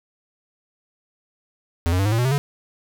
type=tone with pitch steps; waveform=square; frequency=84.3 / 90.87 / 97.96 / 105.6 / 113.83 / 122.71 / 132.28 / 142.6 Hz; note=E2 / F#2 / G2 / G#2 / A#2 / B2 / C3 / C#3; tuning=+39 / -31 / -1 / +29 / -41 / -11 / +19 / +49 cents; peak=-18 dBFS; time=1.86-2.38 s; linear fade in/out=0 ms; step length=65 ms; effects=none